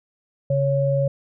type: tone pair together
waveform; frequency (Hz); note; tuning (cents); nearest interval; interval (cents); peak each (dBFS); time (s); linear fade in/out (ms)
sine; 138.59 / 554.4; C#3 / C#5; 0 / 0; 2 octaves; 2400; -20; 0.5-1.08; 5
effects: none